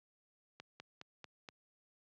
slowing click train, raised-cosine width 0.2 ms, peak -30 dBFS, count 5, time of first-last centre 0.6-1.488 s, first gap 200 ms, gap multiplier 1.07, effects high-pass 100 Hz 12 dB/octave + low-pass 5000 Hz 12 dB/octave

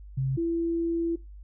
sine tone pair in turn, 133.3 / 335.1 Hz, C3 / E4, +33 / +29 cents, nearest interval octave + major third, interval 1596 cents, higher second, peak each -24 dBFS, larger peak neither, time 0.17-0.37 / 0.37-1.16 s, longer second, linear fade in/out 10 ms, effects noise-tail reverb RT60 0.2 s tail -19 dB re dry + added 50 Hz sine -42 dBFS peak until 1.43 s

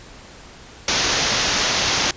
white low-pass noise, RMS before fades -20 dBFS, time 0.88-2.11 s, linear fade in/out 2 ms, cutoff 6600 Hz, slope 96 dB/octave, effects pink hiss -42 dBFS RMS until 2.16 s + resampled to 16000 Hz

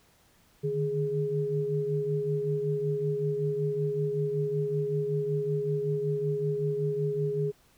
sine tone cluster, 147.7 / 153 / 415.3 Hz, D3 / D#3 / G#4, +10 / -29 / 0 cents, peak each -33 / -33 / -28 dBFS, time 0.63-7.52 s, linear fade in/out 20 ms, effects pink hiss -63 dBFS RMS until 7.77 s

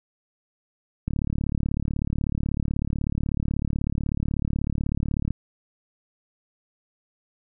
click train, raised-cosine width 5 ms, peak -13 dBFS, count 154, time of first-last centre 1.08-5.307 s, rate 36.2 Hz, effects none

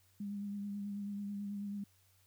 sine tone with vibrato, 202.5 Hz, G#3, 43 cents flat, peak -38 dBFS, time 0.2-1.84 s, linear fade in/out 5 ms, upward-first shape sine, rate 9.2 Hz, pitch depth 24 cents each way, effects added 94 Hz sine -70 dBFS peak until 2.26 s + white hiss -71 dBFS RMS until 2.26 s

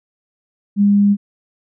sine tone, 202.7 Hz, G#3, 42 cents flat, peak -9 dBFS, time 0.76-1.17 s, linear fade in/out 50 ms, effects none

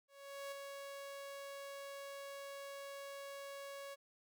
sawtooth tone with ADSR envelope, 557 Hz, C#5, 8 cents sharp, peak -39 dBFS, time 0.08-3.96 s, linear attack 440 ms, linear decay 5 ms, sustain -4 dB, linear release 29 ms, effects none

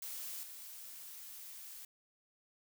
blue noise with level steps, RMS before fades -44 / -50 dBFS, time 0.02-1.85 s, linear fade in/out 2 ms, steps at 0.43 s, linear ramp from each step 5 ms, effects none

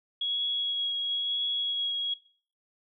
sine tone with vibrato, 3326 Hz, G#7, 2 cents sharp, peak -27 dBFS, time 0.21-2.14 s, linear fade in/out 5 ms, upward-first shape triangle, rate 1 Hz, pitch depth 12 cents each way, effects noise-tail reverb RT60 0.5 s tail -18 dB re dry

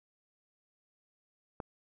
click, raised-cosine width 1 ms, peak -24 dBFS, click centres 1.602 s, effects none

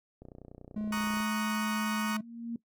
click train, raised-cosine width 2 ms, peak -34 dBFS, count 31, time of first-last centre 0.22-1.204 s, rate 30.5 Hz
triangle tone with pitch glide, 212.4 to 215.4 Hz, G#3 to A3, +39 to -37 cents, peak -29 dBFS, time 0.76-2.21 s, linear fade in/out 5 ms, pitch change +24 cents, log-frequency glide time 1.15-1.24 s
30% pulse chord, D# minor seventh, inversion second, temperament equal, 932.3 / 1108.7 / 1244.5 / 1480 Hz, A#5 / C#6 / D#6 / F#6, 0 / 0 / 0 / 0 cents, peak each -36 dBFS, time 0.92-2.17 s, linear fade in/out 5 ms
sine tone with exponential growth, 233.1 Hz, A#3, in tune, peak -31 dBFS, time 1.73-2.56 s, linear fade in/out 2 ms, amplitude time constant 180 ms
effects noise-tail reverb RT60 0.1 s tail -18 dB re dry

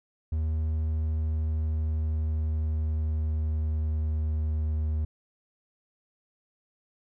triangle tone with pitch glide, 78.5 to 77.2 Hz, D#2 to D#2, +16 to -13 cents, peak -23 dBFS, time 0.32-5.05 s, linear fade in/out 5 ms, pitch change -29 cents, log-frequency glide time 0.65-4.8 s, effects none

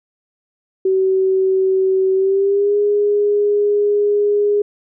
sine tone with pitch glide, 380 to 412 Hz, F#4 to G#4, +46 to -14 cents, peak -12 dBFS, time 0.85-4.62 s, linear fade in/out 5 ms, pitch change +140 cents, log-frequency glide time 2.14-2.77 s, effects none

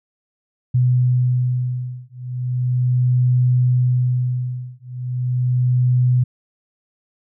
sine beating tone pair, 124.9 / 125.27 Hz, B2 / B2, +20 / +25 cents, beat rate 0.37 Hz, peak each -18 dBFS, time 0.74-6.24 s, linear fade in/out 10 ms, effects none

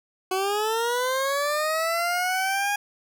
20% pulse linear sweep, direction up, 370 to 823 Hz, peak -18 dBFS, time 0.31-2.76 s, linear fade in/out 5 ms, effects none

